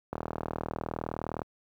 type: click train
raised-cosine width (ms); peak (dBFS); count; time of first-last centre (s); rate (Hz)
1; -18; 52; 0.13-1.418; 39.6
effects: high-pass 60 Hz 12 dB/octave + 10-bit